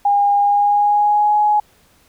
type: tone with pitch glide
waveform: sine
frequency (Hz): 811 to 838.6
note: G#5 to G#5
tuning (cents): -41 to +17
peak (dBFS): -11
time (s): 0.05-1.6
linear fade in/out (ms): 5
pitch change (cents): +58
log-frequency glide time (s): 0.38-1.36
effects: pink hiss -54 dBFS RMS until 2.08 s